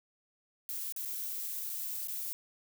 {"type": "noise with dropouts", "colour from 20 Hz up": "violet", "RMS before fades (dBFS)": -38, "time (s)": [0.69, 2.33], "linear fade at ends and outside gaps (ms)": 0, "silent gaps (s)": [[0.923, 0.963], [1.051, 1.057], [1.695, 1.699], [2.073, 2.083]], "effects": []}